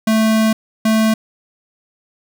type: tone bursts at uneven times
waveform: square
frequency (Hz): 220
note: A3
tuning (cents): 0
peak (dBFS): -12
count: 2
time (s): 0.07-0.53 / 0.85-1.14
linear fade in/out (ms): 5
effects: none